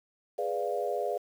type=chord; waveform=sine; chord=G# diminished seventh; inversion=none; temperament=equal; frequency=415.3 / 493.9 / 587.3 / 698.5 Hz; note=G#4 / B4 / D5 / F5; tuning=0 / 0 / 0 / 0 cents; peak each=-34 dBFS; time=0.38-1.18 s; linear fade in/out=10 ms; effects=9-bit